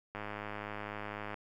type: click train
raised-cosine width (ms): 0.5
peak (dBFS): -25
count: 125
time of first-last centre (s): 0.15-1.342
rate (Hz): 104
effects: 11-bit